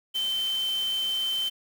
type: tone in noise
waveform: sine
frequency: 3089 Hz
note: G7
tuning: 26 cents flat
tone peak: -25 dBFS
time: 0.14-1.5 s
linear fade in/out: 20 ms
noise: white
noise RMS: -41 dBFS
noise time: 0.14-1.5 s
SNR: +13 dB
effects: none